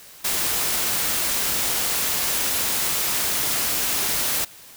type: noise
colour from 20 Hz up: white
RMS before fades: -23 dBFS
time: 0.24-4.45 s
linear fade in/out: 10 ms
effects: white hiss -45 dBFS RMS until 4.76 s